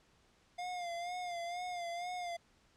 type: tone with vibrato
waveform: square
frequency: 704 Hz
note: F5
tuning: 14 cents sharp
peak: -39 dBFS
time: 0.58-2.37 s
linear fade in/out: 10 ms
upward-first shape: sine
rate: 2.1 Hz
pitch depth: 54 cents each way
effects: pink hiss -69 dBFS RMS until 2.76 s + low-pass 7000 Hz 12 dB/octave